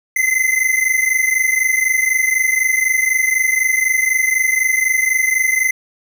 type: tone pair together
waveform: square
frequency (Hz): 2041 / 2065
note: C7 / C7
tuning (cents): -44 / -23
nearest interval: unison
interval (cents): 21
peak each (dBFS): -17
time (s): 0.16-5.71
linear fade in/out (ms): 5
effects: none